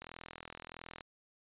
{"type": "click train", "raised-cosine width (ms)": 0.3, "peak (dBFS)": -29, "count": 42, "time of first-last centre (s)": [0.02, 1.008], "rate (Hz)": 41.5, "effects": ["resampled to 8000 Hz"]}